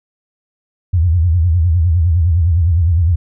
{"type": "tone with vibrato", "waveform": "sine", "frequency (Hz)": 84.7, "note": "E2", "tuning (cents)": 48, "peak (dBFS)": -9, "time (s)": [0.93, 3.16], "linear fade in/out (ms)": 10, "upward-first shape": "sine", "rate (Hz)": 9.8, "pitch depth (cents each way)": 150, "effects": []}